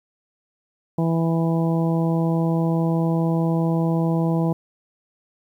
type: harmonic tone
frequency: 164.81 Hz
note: E3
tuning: in tune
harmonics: 1 / 2 / 3 / 4 / 5 / 6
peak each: -19 / -25 / -29 / -31 / -33 / -35 dBFS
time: 0.98-4.53 s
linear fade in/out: 5 ms
effects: 9-bit